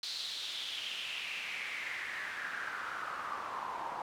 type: noise with band-pass filter sweep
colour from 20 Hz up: pink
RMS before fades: -40 dBFS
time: 0.03-4.02 s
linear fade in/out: 2 ms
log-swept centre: 4300 to 890 Hz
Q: 4.7
effects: none